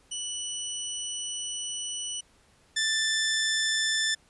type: tone pair in turn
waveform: 15% pulse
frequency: 2960 / 1765.6 Hz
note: F#7 / A6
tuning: 0 / +5 cents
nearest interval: major sixth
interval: 895 cents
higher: first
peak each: -24 / -18 dBFS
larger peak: second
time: 0.11-2.21 / 2.76-4.15 s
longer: first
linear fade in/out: 10 ms
effects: pink hiss -62 dBFS RMS until 4.29 s + resampled to 24000 Hz